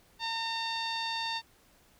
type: tone with low-pass filter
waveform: sawtooth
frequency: 910 Hz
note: A#5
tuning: 42 cents flat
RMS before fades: -34 dBFS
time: 0.19-1.42 s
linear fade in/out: 50 ms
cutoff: 4200 Hz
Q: 5.8
effects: pink hiss -63 dBFS RMS until 1.99 s